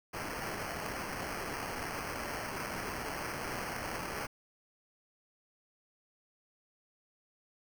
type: noise with sample-and-hold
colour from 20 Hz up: violet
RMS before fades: -39 dBFS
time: 0.13-4.27 s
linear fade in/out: 10 ms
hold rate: 3675 Hz
effects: none